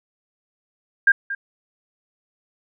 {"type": "tone with echo", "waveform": "sine", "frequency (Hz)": 1604, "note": "G6", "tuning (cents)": 39, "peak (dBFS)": -10, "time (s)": [1.07, 1.12], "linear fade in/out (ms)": 5, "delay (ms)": 230, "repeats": 1, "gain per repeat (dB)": -14, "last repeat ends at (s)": 1.35, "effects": []}